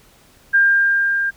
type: tone with level ramp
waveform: sine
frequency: 1600 Hz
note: G6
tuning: 35 cents sharp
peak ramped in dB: -9 to -17 dBFS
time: 0.53-1.31 s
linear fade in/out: 20 ms
effects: pink hiss -51 dBFS RMS until 1.36 s